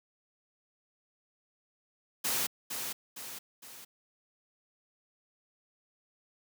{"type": "noise with echo", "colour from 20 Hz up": "white", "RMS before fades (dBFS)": -31, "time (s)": [2.24, 2.47], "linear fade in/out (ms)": 10, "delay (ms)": 460, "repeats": 3, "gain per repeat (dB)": -6, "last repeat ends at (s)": 3.85, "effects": ["high-pass 100 Hz 12 dB/octave"]}